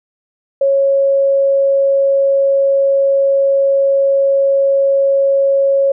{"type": "tone", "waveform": "sine", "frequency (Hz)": 550, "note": "C#5", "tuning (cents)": -14, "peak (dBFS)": -9, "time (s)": [0.61, 5.92], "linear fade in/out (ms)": 5, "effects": []}